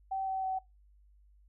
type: tone with pitch steps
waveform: sine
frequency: 770 / 763.8 / 757.6 Hz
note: G5 / G5 / F#5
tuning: -31 / -45 / +41 cents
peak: -31 dBFS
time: 0.11-0.59 s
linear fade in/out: 10 ms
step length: 160 ms
effects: noise-tail reverb RT60 0.2 s tail -22 dB re dry + added 50 Hz sine -59 dBFS peak until 1.48 s